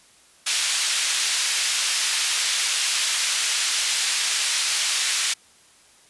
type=band-pass noise; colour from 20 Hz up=pink; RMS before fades=-23 dBFS; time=0.46-5.34 s; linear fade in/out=10 ms; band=2600 to 10000 Hz; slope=12 dB/octave; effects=white hiss -54 dBFS RMS until 6.09 s + resampled to 24000 Hz